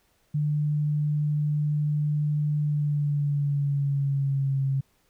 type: tone with pitch glide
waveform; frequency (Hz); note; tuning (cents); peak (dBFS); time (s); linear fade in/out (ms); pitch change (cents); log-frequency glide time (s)
sine; 149 to 135.85; D3 to C#3; +25 to -35; -22; 0.34-4.81; 10; -160; 2.59-4.62
effects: pink hiss -67 dBFS RMS until 5.09 s